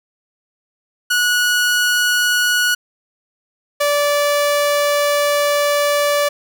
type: tone pair in turn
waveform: sawtooth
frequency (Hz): 1463 / 580.6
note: F#6 / D5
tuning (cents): -20 / -20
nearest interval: octave + major third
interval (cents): 1600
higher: first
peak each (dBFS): -10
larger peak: neither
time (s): 1.1-2.75 / 3.8-6.29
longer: second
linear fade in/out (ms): 10
effects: none